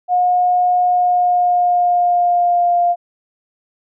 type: tone with pitch glide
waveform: sine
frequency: 720 to 699.9 Hz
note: F#5 to F5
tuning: -47 to +4 cents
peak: -11 dBFS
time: 0.08-2.96 s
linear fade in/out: 50 ms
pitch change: -49 cents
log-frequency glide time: 0.84-2.79 s
effects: none